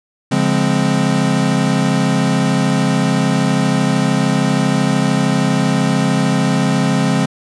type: chord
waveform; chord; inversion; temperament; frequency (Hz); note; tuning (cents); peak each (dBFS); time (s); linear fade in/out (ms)
square; Db major seventh; none; equal with one note detuned; 141.75 / 174.61 / 207.7 / 261.6; Db3 / F3 / Ab3 / C4; +39 / 0 / 0 / 0; -19; 0.31-7.26; 10
effects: resampled to 22050 Hz

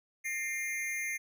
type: tone with amplitude modulation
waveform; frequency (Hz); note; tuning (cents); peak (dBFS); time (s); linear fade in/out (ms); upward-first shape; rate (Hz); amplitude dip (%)
square; 2107; C7; +12; -30; 0.24-1.18; 20; sine; 289; 85
effects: none

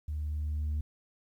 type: tone with level ramp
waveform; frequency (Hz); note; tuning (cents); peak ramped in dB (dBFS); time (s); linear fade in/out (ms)
sine; 75.5; D2; +48; -31 to -26; 0.08-0.81; 5
effects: tanh soft clip ceiling -28 dBFS + 11-bit

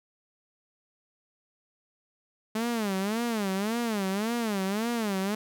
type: tone with vibrato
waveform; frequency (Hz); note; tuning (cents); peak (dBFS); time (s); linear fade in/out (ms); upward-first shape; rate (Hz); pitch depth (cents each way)
sawtooth; 212.7; G#3; +42; -23; 2.55-5.35; 5; sine; 1.8; 200
effects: none

